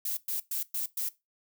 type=noise bursts; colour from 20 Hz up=violet; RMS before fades=-32 dBFS; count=5; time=0.05-1.09 s; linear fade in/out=5 ms; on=120 ms; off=110 ms; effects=noise-tail reverb RT60 0.2 s tail -18 dB re dry